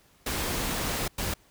pink noise bursts at uneven times, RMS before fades -30 dBFS, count 2, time 0.26-1.08 / 1.18-1.34 s, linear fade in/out 5 ms, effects pink hiss -61 dBFS RMS until 1.5 s

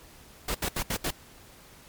pink noise bursts, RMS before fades -29 dBFS, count 5, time 0.48-1.107 s, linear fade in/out 5 ms, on 67 ms, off 73 ms, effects pink hiss -52 dBFS RMS until 1.88 s + MP3 96 kbps

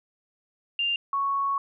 sine tone pair in turn, 2794 / 1108.8 Hz, F7 / C#6, 0 / 0 cents, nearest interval octave + major third, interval 1600 cents, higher first, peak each -23 dBFS, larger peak neither, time 0.79-0.96 / 1.13-1.58 s, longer second, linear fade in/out 2 ms, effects none

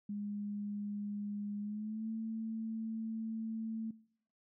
sine tone with pitch glide, 205.5 to 222.8 Hz, G#3 to A3, -18 to +22 cents, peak -37 dBFS, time 0.09-3.91 s, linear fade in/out 5 ms, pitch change +140 cents, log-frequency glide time 1.6-2.09 s, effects noise-tail reverb RT60 0.7 s tail -22 dB re dry

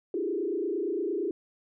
sine tone with frequency modulation, 370 Hz, F#4, in tune, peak -27 dBFS, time 0.14-1.31 s, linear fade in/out 2 ms, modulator 28.7 Hz, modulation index 1.9, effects none

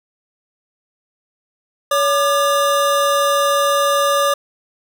square tone pair together, 565 / 1197.2 Hz, C#5 / D6, +33 / +33 cents, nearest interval octave + minor second, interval 1300 cents, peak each -17 dBFS, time 1.91-4.34 s, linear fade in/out 5 ms, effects none

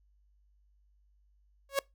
sawtooth tone with exponential growth, 552 Hz, C#5, 7 cents flat, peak -19 dBFS, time 1.69-1.79 s, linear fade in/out 2 ms, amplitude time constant 21 ms, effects noise-tail reverb RT60 0.2 s tail -24 dB re dry + added 50 Hz sine -64 dBFS peak until 1.94 s

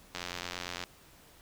click train, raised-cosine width 0.2 ms, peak -19 dBFS, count 62, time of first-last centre 0.15-0.838 s, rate 88.7 Hz, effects pink hiss -58 dBFS RMS until 1.41 s

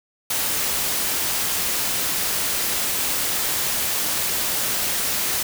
white noise, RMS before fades -23 dBFS, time 0.3-5.43 s, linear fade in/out 5 ms, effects none

